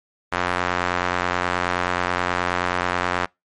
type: tone with band-pass filter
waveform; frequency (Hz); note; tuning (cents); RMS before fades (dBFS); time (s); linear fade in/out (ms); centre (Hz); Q
sawtooth; 89.4; F2; +41; -23; 0.32-3.26; 10; 1400; 1.2
effects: noise-tail reverb RT60 0.2 s tail -25 dB re dry + MP3 48 kbps